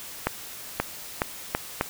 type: accelerating click train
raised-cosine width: 0.5 ms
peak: -7 dBFS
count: 5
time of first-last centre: 0.27-1.811 s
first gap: 530 ms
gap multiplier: 0.79
effects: white hiss -40 dBFS RMS until 1.89 s